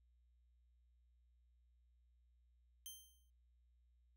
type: tone with exponential decay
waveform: 10% pulse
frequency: 3136 Hz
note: G7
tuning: in tune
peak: -39 dBFS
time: 2.86-3.3 s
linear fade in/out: 0 ms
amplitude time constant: 94 ms
effects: noise-tail reverb RT60 0.3 s tail -26 dB re dry + added 60 Hz sine -70 dBFS peak until 4.16 s